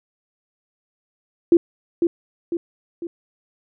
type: tone with echo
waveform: sine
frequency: 340.3 Hz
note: F4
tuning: 45 cents flat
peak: -8 dBFS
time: 1.52-1.57 s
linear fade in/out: 2 ms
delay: 500 ms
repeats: 3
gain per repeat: -6 dB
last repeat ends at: 3.07 s
effects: none